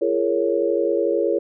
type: chord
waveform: sine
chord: Bb minor seventh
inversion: second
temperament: equal with one note detuned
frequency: 341.6 / 415.3 / 466.2 / 554.4 Hz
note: F4 / Ab4 / Bb4 / Db5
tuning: -38 / 0 / 0 / 0 cents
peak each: -23 dBFS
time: 0.01-1.39 s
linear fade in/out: 10 ms
effects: none